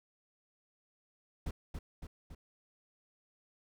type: noise with echo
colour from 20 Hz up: brown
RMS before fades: -37 dBFS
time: 1.46-1.51 s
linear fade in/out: 5 ms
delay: 280 ms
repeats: 3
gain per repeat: -4 dB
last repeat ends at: 2.35 s
effects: none